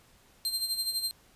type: tone with tremolo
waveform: sawtooth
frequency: 4160 Hz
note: C8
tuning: 11 cents flat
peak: -24 dBFS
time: 0.45-1.11 s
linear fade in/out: 0 ms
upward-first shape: sine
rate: 12 Hz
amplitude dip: 65%
effects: pink hiss -61 dBFS RMS until 1.35 s + resampled to 32000 Hz